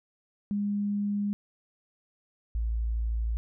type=tone pair in turn; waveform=sine; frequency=204.1 / 56.37 Hz; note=G#3 / A1; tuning=-30 / +43 cents; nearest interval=octave + minor seventh; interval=2227 cents; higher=first; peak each=-26 dBFS; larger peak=neither; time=0.51-1.33 / 2.55-3.37 s; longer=neither; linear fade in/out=0 ms; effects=none